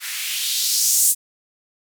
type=noise with band-pass filter sweep; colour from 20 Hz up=violet; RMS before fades=-20 dBFS; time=0-1.15 s; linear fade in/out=50 ms; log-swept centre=1700 to 8800 Hz; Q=2; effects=none